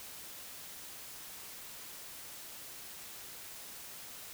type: silence
effects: white hiss -48 dBFS RMS until 4.33 s